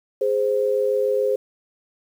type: tone pair together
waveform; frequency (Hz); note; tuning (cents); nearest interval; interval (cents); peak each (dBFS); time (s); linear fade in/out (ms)
sine; 414.1 / 521; G#4 / C5; -5 / -7; major third; 398; -21 / -20; 0.21-1.36; 5
effects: 8-bit